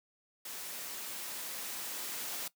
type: noise with level ramp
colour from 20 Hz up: white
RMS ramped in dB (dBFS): -43 to -39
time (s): 0.45-2.48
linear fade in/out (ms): 5
effects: noise-tail reverb RT60 0.1 s tail -18 dB re dry + high-pass 200 Hz 12 dB/octave